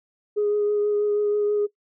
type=tone with vibrato; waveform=sine; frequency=415.3 Hz; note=G#4; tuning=in tune; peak=-18 dBFS; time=0.36-1.67 s; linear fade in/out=20 ms; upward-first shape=triangle; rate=6.2 Hz; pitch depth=15 cents each way; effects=noise-tail reverb RT60 0.1 s tail -20 dB re dry + tanh soft clip ceiling -15 dBFS